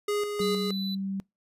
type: tone with tremolo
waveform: square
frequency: 413.4 Hz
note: G#4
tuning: 8 cents flat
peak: -26 dBFS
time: 0.08-0.71 s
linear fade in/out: 5 ms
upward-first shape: square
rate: 3.2 Hz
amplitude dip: 45%
type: tone with pitch glide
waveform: sine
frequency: 191.3 to 194.42 Hz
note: G3 to G3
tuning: -42 to -14 cents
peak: -29 dBFS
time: 0.4-1.2 s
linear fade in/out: 0 ms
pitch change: +28 cents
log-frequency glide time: 0.63-0.74 s
type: tone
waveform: triangle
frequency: 3985 Hz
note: B7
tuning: 15 cents sharp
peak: -33 dBFS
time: 0.41-0.95 s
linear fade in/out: 5 ms
effects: noise-tail reverb RT60 0.2 s tail -25 dB re dry + resampled to 32000 Hz